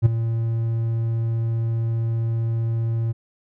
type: tone with ADSR envelope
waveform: triangle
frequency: 114.4 Hz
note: A#2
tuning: 32 cents flat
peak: -6 dBFS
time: 0.02-3.13 s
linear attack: 37 ms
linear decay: 13 ms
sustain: -12 dB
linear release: 20 ms
effects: none